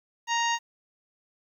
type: harmonic tone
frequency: 934 Hz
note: A#5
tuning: 3 cents sharp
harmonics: 1 / 2 / 3 / 4 / 5 / 6 / 7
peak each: -26 / -30 / -32 / -37 / -41 / -42 / -34 dBFS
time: 0.27-0.59 s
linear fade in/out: 50 ms
effects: 10-bit